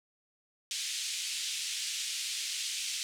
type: band-pass noise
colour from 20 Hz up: pink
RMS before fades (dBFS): -36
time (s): 0.71-3.03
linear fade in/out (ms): 0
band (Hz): 2700 to 8800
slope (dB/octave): 24
effects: none